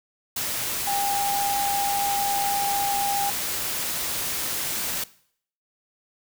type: tone in noise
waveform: sine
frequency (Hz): 803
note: G5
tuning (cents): +41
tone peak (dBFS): -24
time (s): 0.87-3.3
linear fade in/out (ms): 5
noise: white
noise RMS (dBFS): -28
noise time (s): 0.36-5.04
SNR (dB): +1
effects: noise-tail reverb RT60 0.6 s tail -19 dB re dry